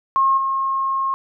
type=tone with level steps; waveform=sine; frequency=1077 Hz; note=C6; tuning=50 cents sharp; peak=-13 / -18 dBFS; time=0.16-1.14 s; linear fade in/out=0 ms; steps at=0.37 s; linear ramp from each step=10 ms; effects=none